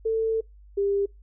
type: tone pair in turn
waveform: sine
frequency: 446.1 / 399.6 Hz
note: A4 / G4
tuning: +24 / +33 cents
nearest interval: major second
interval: 191 cents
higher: first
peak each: -21 dBFS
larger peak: neither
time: 0.05-0.41 / 0.77-1.06 s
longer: first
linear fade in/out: 10 ms
effects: noise-tail reverb RT60 0.2 s tail -25 dB re dry + added 50 Hz sine -47 dBFS peak until 1.22 s